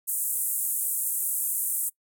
pink band-pass noise, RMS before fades -28 dBFS, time 0.07-1.9 s, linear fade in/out 20 ms, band 8200 to 16000 Hz, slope 48 dB/octave, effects noise-tail reverb RT60 0.1 s tail -23 dB re dry

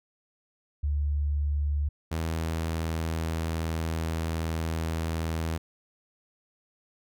sine / sawtooth tone pair in turn, 72.7 / 81.25 Hz, D2 / E2, -17 / -24 cents, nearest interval major second, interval 193 cents, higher second, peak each -24 dBFS, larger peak neither, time 0.83-1.89 / 2.11-5.58 s, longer second, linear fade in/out 10 ms, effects none

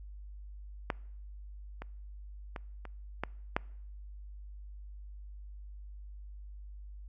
clicks, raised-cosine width 0.5 ms, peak -15 / -26 / -24 / -29 / -17 / -13 dBFS, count 6, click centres 0.902 / 1.82 / 2.562 / 2.853 / 3.236 / 3.565 s, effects noise-tail reverb RT60 0.7 s tail -25 dB re dry + added 50 Hz sine -44 dBFS peak until 7.08 s

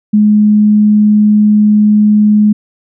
sine tone, 210.4 Hz, G#3, 23 cents sharp, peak -4 dBFS, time 0.13-2.53 s, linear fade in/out 10 ms, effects none

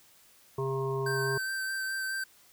harmonic tone, 134.2 Hz, C3, 44 cents sharp, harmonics 1 / 3 / 5 / 7 / 8, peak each -33 / -31 / -45 / -41 / -39 dBFS, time 0.58-1.38 s, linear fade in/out 5 ms
square tone with vibrato, 1556 Hz, G6, 13 cents flat, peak -32 dBFS, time 1.06-2.24 s, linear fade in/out 5 ms, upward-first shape sine, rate 4.8 Hz, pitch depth 16 cents each way
effects white hiss -60 dBFS RMS until 2.52 s

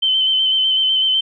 sine tone with vibrato, 3078 Hz, G7, 32 cents flat, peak -13 dBFS, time 0.02-1.21 s, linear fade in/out 10 ms, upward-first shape square, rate 8 Hz, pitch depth 19 cents each way, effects none

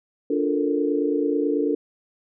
sine chord, Bb major seventh, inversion first, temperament just, 291.4 / 349.6 / 437 / 466.2 Hz, D4 / F4 / A4 / Bb4, -13 / +2 / -12 / 0 cents, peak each -23 / -27 / -25 / -27 dBFS, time 0.3-1.75 s, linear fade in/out 5 ms, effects none

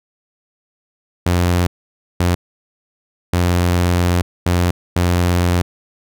sawtooth tone bursts at uneven times, 88.2 Hz, F2, 18 cents sharp, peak -9 dBFS, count 5, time 1.26-1.67 / 2.2-2.35 / 3.33-4.22 / 4.46-4.71 / 4.96-5.62 s, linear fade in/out 5 ms, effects none

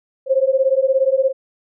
sine beating tone pair, 523.3 / 540.3 Hz, C5 / C#5, 0 / -44 cents, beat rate 17 Hz, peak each -16 dBFS, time 0.26-1.33 s, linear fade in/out 50 ms, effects none

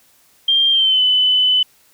sine tone with pitch glide, 3186 to 3012 Hz, G7 to F#7, +27 to +30 cents, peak -11 dBFS, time 0.48-1.63 s, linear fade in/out 5 ms, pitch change -97 cents, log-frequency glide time 0.71-1.02 s, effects white hiss -54 dBFS RMS until 1.93 s

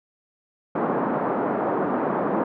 pink band-pass noise, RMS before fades -24 dBFS, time 0.75-2.44 s, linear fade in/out 5 ms, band 200 to 1200 Hz, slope 24 dB/octave, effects none

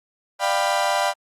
35% pulse chord, G dominant seventh, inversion second, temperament equal with one note detuned, 595.2 / 698.5 / 784 / 987.8 Hz, D5 / F5 / G5 / B5, +23 / 0 / 0 / 0 cents, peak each -23 dBFS, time 0.39-1.14 s, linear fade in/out 50 ms, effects low-pass 10000 Hz 12 dB/octave + Opus 48 kbps

